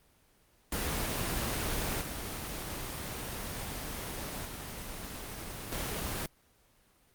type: noise with level steps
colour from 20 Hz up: pink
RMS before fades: -33 / -38 / -41 / -35 dBFS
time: 0.72-6.26 s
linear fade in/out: 2 ms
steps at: 2.01 / 4.45 / 5.72 s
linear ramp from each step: 2 ms
effects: pink hiss -66 dBFS RMS until 7.14 s + Opus 24 kbps